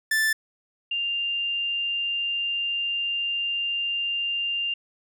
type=tone pair in turn; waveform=45% pulse / sine; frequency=1760 / 2794 Hz; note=A6 / F7; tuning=0 / 0 cents; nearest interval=minor sixth; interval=800 cents; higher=second; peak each=-20 / -24 dBFS; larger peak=first; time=0.11-0.33 / 0.91-4.74 s; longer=second; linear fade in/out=5 ms; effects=none